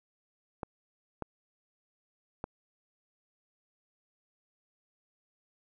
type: clicks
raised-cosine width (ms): 1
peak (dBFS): -21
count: 3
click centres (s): 0.632 / 1.223 / 2.441
effects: none